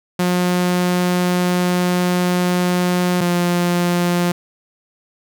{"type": "tone pair in turn", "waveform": "sawtooth", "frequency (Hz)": [179, 175.42], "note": ["F3", "F3"], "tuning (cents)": [43, 8], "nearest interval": "unison", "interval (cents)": 35, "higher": "first", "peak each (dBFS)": -11, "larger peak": "neither", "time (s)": [[0.19, 3.21], [3.21, 4.32]], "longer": "first", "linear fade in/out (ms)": 5, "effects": []}